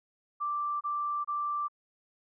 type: tone bursts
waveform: sine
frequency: 1174.7 Hz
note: D6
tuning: in tune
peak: -29 dBFS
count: 3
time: 0.4-1.684 s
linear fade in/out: 20 ms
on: 410 ms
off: 27 ms
effects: none